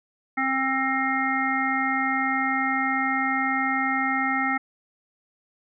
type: harmonic tone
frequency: 265.6 Hz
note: C4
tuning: 26 cents sharp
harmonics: 1 / 3 / 5 / 7 / 8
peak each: -28 / -28 / -28 / -28 / -28 dBFS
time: 0.37-4.58 s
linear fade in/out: 10 ms
effects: none